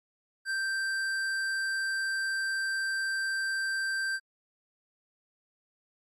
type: tone with hard clipping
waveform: triangle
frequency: 1568 Hz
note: G6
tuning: in tune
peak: -30 dBFS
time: 0.45-4.2 s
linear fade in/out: 50 ms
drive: 15 dB
effects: MP3 64 kbps